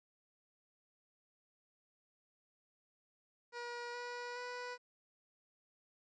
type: tone with pitch steps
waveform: 15% pulse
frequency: 479.4 / 485.8 / 492.3 Hz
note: A#4 / B4 / B4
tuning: +48 / -29 / -6 cents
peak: -36 dBFS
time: 3.52-4.78 s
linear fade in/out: 50 ms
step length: 420 ms
effects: resampled to 16000 Hz + 13-bit